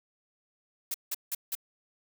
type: noise bursts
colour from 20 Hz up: blue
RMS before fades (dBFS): -32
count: 4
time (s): 0.91-1.552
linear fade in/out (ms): 5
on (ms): 33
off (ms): 170
effects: none